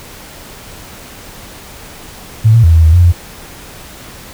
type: tone with pitch steps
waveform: sine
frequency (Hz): 110.2 / 115.2 / 82.5 / 81.5 / 79.5 / 87.9 / 86.6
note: A2 / A#2 / E2 / E2 / D#2 / F2 / F2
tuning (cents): +3 / -20 / +2 / -19 / +38 / +12 / -14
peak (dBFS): -3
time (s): 2.44-3.126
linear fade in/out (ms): 20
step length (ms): 98
effects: pink hiss -33 dBFS RMS until 4.33 s